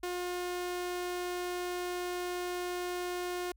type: tone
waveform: sawtooth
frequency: 357.1 Hz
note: F4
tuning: 39 cents sharp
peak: -30 dBFS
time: 0.03-3.52 s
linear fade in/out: 5 ms
effects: added 50 Hz sine -59 dBFS peak until 3.56 s